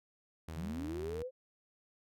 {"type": "tone with vibrato", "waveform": "sawtooth", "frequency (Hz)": 80.6, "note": "E2", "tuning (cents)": -38, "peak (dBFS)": -38, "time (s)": [0.48, 1.23], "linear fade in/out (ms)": 5, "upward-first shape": "triangle", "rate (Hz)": 12, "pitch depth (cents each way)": 16}
{"type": "linear sweep", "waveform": "sine", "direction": "up", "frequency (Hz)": [136.5, 528], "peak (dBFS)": -38, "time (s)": [0.54, 1.31], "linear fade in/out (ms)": 50}
{"effects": []}